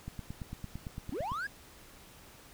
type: click train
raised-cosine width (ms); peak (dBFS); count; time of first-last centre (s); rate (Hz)
5; -27; 12; 0.08-1.319; 8.88
type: linear sweep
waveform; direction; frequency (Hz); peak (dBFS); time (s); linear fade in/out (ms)
triangle; up; 220 to 1700; -32; 1.12-1.47; 5
effects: pink hiss -55 dBFS RMS until 2.53 s